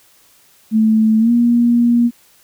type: tone with pitch glide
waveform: sine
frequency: 219.3 to 237.8 Hz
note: A3 to A#3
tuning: -6 to +35 cents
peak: -9 dBFS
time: 0.71-2.11 s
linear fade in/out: 50 ms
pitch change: +141 cents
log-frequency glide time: 1.19-1.31 s
effects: white hiss -51 dBFS RMS until 2.43 s